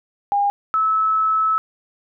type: tone pair in turn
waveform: sine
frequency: 810 / 1300.7 Hz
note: G#5 / E6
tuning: -43 / -24 cents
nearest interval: minor sixth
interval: 819 cents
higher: second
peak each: -15 dBFS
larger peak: neither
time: 0.32-0.5 / 0.74-1.58 s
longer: second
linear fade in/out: 0 ms
effects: none